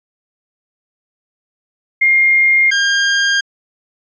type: tone pair in turn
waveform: sine / sawtooth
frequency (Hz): 2123 / 1608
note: C7 / G6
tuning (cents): +25 / +44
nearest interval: perfect fourth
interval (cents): 481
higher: first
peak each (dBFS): -8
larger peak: neither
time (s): 2.01-2.71 / 2.71-3.41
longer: neither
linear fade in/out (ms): 10
effects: resampled to 16000 Hz